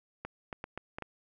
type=clicks; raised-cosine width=0.5 ms; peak=-23 dBFS; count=6; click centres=0.25 / 0.528 / 0.641 / 0.776 / 0.985 / 1.023 s; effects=none